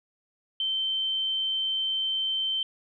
sine tone, 3104 Hz, G7, 18 cents flat, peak -25 dBFS, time 0.6-2.63 s, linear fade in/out 2 ms, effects none

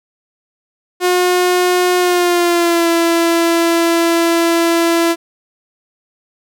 sawtooth tone with pitch glide, 360 to 335.9 Hz, F#4 to E4, -47 to +33 cents, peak -7 dBFS, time 1-5.16 s, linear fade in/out 50 ms, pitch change -120 cents, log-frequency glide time 1.99-2.88 s, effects none

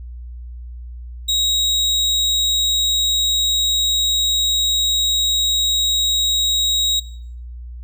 35% pulse tone, 3805 Hz, A#7, 35 cents sharp, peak -14 dBFS, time 1.28-7 s, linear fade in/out 10 ms, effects noise-tail reverb RT60 0.6 s tail -19 dB re dry + added 60 Hz sine -30 dBFS peak until 7.83 s

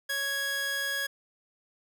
sawtooth tone pair together, 553.7 / 1661.2 Hz, C#5 / G#6, -2 / 0 cents, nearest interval octave + perfect fifth, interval 1902 cents, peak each -37 / -26 dBFS, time 0.09-1.07 s, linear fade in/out 10 ms, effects none

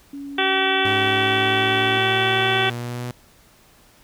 sine tone with pitch glide, 281.1 to 286.5 Hz, C#4 to D4, +24 to -43 cents, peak -30 dBFS, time 0.13-1.98 s, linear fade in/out 5 ms, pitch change +33 cents, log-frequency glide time 1.18-1.75 s
harmonic tone, 382.3 Hz, G4, 43 cents flat, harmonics 1 / 2 / 3 / 4 / 5 / 6 / 7 / 8 / 9, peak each -24 / -24 / -29 / -24 / -27 / -28 / -27 / -29 / -25 dBFS, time 0.38-2.7 s, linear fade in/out 5 ms
sawtooth exponential sweep, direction up, 103.83 to 123.1 Hz, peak -23 dBFS, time 0.85-3.11 s, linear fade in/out 0 ms
effects pink hiss -53 dBFS RMS until 4.03 s

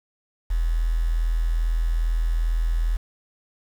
sine tone with quantisation, 41.2 Hz, E1, in tune, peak -19 dBFS, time 0.5-2.97 s, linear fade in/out 10 ms, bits 7, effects none

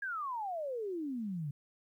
sine exponential sweep, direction down, 1661.2 to 137.4 Hz, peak -35 dBFS, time 0.02-1.51 s, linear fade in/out 5 ms, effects 12-bit

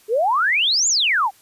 sine exponential two-way sweep, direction up then down, 405.8 to 7380 to 733 Hz, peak -15 dBFS, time 0.08-1.31 s, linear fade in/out 50 ms, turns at 0.88 s, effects white hiss -53 dBFS RMS until 1.41 s + resampled to 32000 Hz

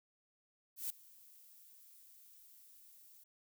violet noise with ADSR envelope, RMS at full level -38 dBFS, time 0.76-3.24 s, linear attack 140 ms, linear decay 4 ms, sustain -23 dB, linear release 9 ms, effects none

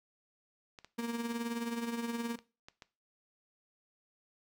clicks, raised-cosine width 0.2 ms, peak -32 dBFS, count 8, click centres 0.788 / 0.846 / 1.001 / 1.32 / 1.845 / 2.389 / 2.685 / 2.822 s
35% pulse tone with tremolo, 233.7 Hz, A#3, 5 cents sharp, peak -30 dBFS, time 0.98-2.36 s, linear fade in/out 10 ms, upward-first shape triangle, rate 19 Hz, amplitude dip 65%
effects noise-tail reverb RT60 0.3 s tail -17 dB re dry

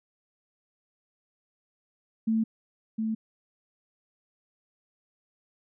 sine tone pair in turn, 222.6 / 220.7 Hz, A3 / A3, +20 / +5 cents, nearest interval unison, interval 15 cents, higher first, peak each -22 / -26 dBFS, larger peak first, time 2.27-2.44 / 2.98-3.15 s, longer neither, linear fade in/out 10 ms, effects none

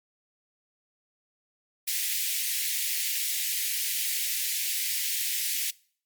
white high-pass noise, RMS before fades -29 dBFS, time 1.87-5.71 s, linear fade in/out 10 ms, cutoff 1900 Hz, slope 48 dB/octave, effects noise-tail reverb RT60 0.5 s tail -23 dB re dry + Opus 48 kbps

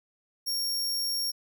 sawtooth tone, 5540 Hz, F8, 15 cents flat, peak -25 dBFS, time 0.46-1.32 s, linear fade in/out 20 ms, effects none

